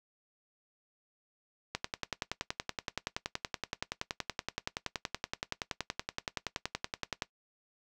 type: click train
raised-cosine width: 0.2 ms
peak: -15 dBFS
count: 59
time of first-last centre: 1.75-7.222 s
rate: 10.6 Hz
effects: noise-tail reverb RT60 0.1 s tail -18 dB re dry